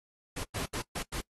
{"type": "noise bursts at uneven times", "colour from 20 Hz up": "pink", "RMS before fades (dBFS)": -36, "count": 5, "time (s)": [[0.36, 0.44], [0.54, 0.66], [0.73, 0.82], [0.95, 1.03], [1.12, 1.21]], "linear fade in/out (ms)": 10, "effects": ["noise-tail reverb RT60 0.1 s tail -23 dB re dry", "AAC 32 kbps"]}